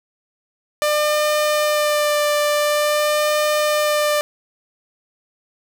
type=tone with vibrato; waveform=sawtooth; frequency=597 Hz; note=D5; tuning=28 cents sharp; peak=-12 dBFS; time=0.82-4.21 s; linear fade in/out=0 ms; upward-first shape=sine; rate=0.47 Hz; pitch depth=16 cents each way; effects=none